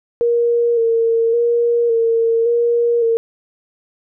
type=tone with vibrato; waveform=sine; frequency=464.9 Hz; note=A#4; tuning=5 cents flat; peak=-12 dBFS; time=0.21-3.17 s; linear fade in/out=0 ms; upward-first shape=square; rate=0.89 Hz; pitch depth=27 cents each way; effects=none

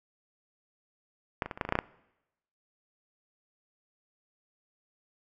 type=clicks; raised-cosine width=0.5 ms; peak=-13 / -21 / -20 / -26 / -13 / -20 / -17 / -10 / -10 / -10 dBFS; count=10; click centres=1.422 / 1.46 / 1.512 / 1.575 / 1.612 / 1.651 / 1.69 / 1.724 / 1.754 / 1.789 s; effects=noise-tail reverb RT60 0.9 s tail -22 dB re dry

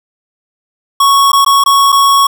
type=tone with dropouts; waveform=square; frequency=1108.7 Hz; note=C#6; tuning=in tune; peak=-6 dBFS; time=1-2.27 s; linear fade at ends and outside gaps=5 ms; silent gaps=1.319-1.33 / 1.448-1.462 / 1.639-1.66 / 1.921-1.925 s; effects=8-bit

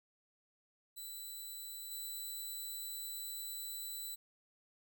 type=tone with level steps; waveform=5% pulse; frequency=3987 Hz; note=B7; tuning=16 cents sharp; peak=-37 / -34 dBFS; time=0.96-4.16 s; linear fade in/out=20 ms; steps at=1.91 s; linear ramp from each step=5 ms; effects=none

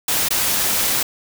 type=noise with dropouts; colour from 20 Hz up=white; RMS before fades=-19 dBFS; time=0.08-1.03 s; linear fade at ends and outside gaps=5 ms; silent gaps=0.287-0.305 s; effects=none

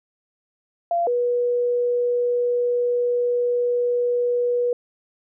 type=tone pair in turn; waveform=sine; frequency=687 / 485.8 Hz; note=F5 / B4; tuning=-29 / -29 cents; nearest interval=tritone; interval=600 cents; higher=first; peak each=-18 dBFS; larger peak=neither; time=0.91-1.07 / 1.07-4.73 s; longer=second; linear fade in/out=2 ms; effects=none

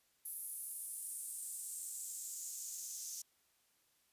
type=noise with high-pass filter sweep; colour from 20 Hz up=white; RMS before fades=-45 dBFS; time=0.25-3.22 s; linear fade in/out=5 ms; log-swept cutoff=11000 to 6100 Hz; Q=3.9; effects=white hiss -75 dBFS RMS until 4.12 s + resampled to 32000 Hz

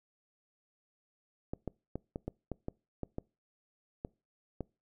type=clicks; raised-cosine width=2 ms; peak=-23 dBFS; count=11; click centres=1.535 / 1.677 / 1.956 / 2.159 / 2.28 / 2.517 / 2.684 / 3.033 / 3.184 / 4.049 / 4.607 s; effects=noise-tail reverb RT60 0.3 s tail -25 dB re dry

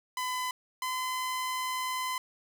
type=tone pair in turn; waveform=sawtooth; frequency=1009 / 1021.3 Hz; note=B5 / C6; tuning=+37 / -42 cents; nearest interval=unison; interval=21 cents; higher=second; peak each=-27 dBFS; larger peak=neither; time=0.17-0.51 / 0.82-2.18 s; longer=second; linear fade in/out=2 ms; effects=none

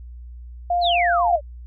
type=tone with vibrato; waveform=sine; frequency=698.5 Hz; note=F5; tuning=in tune; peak=-17 dBFS; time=0.7-1.36 s; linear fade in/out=5 ms; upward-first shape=square; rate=4 Hz; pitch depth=8 cents each way
type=exponential sweep; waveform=sine; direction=down; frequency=4377 to 550 Hz; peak=-20 dBFS; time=0.81-1.41 s; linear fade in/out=50 ms
effects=added 60 Hz sine -35 dBFS peak until 1.66 s

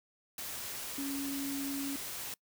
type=tone in noise; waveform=sine; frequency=277.2 Hz; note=C#4; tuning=in tune; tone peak=-35 dBFS; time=0.98-1.96 s; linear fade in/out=2 ms; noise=white; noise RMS=-41 dBFS; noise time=0.38-2.34 s; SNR=+3 dB; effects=noise-tail reverb RT60 0.1 s tail -24 dB re dry

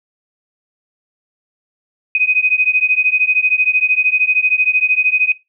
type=beating tone pair; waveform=sine; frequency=2500 / 2513 Hz; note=D#7 / D#7; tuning=+8 / +17 cents; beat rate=13 Hz; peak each=-15 dBFS; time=2.15-5.32 s; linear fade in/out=2 ms; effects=noise-tail reverb RT60 0.2 s tail -18 dB re dry

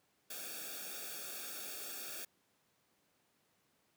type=noise with comb filter; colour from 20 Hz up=white; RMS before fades=-45 dBFS; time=0.3-2.25 s; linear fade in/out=5 ms; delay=0.99 ms; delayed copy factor=-1; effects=pink hiss -75 dBFS RMS until 3.96 s + high-pass 150 Hz 12 dB/octave

